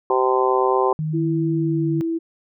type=harmonic tone; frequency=128.7 Hz; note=C3; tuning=28 cents flat; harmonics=3 / 4 / 5 / 6 / 7 / 8; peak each=-19 / -23 / -30 / -24 / -24 / -22 dBFS; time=0.1-0.93 s; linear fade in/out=2 ms
type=tone with pitch glide; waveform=sine; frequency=155.56 to 150.96 Hz; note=D#3 to D3; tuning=0 to +48 cents; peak=-21 dBFS; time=0.99-2.01 s; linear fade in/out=0 ms; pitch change=-52 cents; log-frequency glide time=1.52-1.88 s
type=tone; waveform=sine; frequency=329.6 Hz; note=E4; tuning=in tune; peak=-20 dBFS; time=1.13-2.19 s; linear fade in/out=20 ms
effects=none